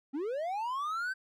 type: linear sweep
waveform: triangle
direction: up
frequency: 255.3 to 1568 Hz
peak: -30 dBFS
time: 0.13-1.14 s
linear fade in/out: 20 ms
effects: none